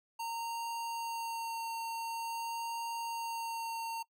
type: tone with vibrato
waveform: square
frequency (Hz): 920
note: A#5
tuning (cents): -23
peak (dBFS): -37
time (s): 0.19-4.03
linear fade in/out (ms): 10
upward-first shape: sine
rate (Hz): 0.47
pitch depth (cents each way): 11
effects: noise-tail reverb RT60 0.1 s tail -21 dB re dry

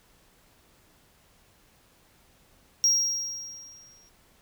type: tone with exponential decay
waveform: triangle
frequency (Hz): 5620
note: F8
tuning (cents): +10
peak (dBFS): -16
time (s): 2.84-4.09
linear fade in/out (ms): 0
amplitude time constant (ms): 270
effects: pink hiss -61 dBFS RMS until 4.41 s

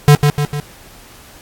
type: tone with echo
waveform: square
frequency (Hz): 146.6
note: D3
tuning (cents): -3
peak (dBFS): -4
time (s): 0.08-0.15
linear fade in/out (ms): 0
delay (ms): 150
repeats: 3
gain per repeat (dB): -5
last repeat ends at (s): 0.6
effects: pink hiss -41 dBFS RMS until 1.41 s + AAC 64 kbps

